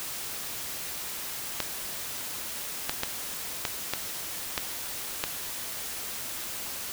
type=clicks; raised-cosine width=0.2 ms; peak=-9 dBFS; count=7; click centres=1.603 / 2.895 / 3.034 / 3.652 / 3.936 / 4.578 / 5.239 s; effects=white hiss -36 dBFS RMS until 6.92 s